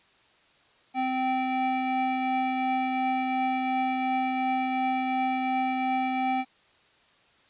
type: tone pair together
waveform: square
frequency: 259.6 / 776 Hz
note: C4 / G5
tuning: -13 / -18 cents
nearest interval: octave + perfect fifth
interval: 1895 cents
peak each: -30 / -27 dBFS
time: 0.94-6.45 s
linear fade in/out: 50 ms
effects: white hiss -61 dBFS RMS until 7.49 s + resampled to 8000 Hz